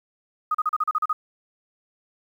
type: tone bursts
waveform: sine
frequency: 1246 Hz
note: D#6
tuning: 2 cents sharp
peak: -19 dBFS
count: 9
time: 0.51-1.13 s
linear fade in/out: 5 ms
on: 36 ms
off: 37 ms
effects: 9-bit